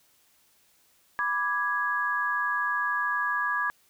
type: chord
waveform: sine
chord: G# diminished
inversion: first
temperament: equal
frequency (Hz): 987.8 / 1174.7 / 1661.2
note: B5 / D6 / G#6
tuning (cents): 0 / 0 / 0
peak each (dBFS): -32 / -30 / -27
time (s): 1.19-3.7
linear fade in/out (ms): 0
effects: white hiss -64 dBFS RMS until 3.89 s